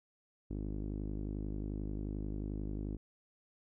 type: tone with low-pass filter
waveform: sawtooth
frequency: 51.3 Hz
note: G#1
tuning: 21 cents flat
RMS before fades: -39 dBFS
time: 0.5-2.97 s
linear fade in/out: 10 ms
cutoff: 310 Hz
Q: 2.5
effects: none